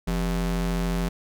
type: ring-modulated tone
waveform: square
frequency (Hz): 109.9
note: A2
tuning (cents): -2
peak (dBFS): -21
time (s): 0.07-1.09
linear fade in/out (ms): 10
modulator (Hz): 63.2
effects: none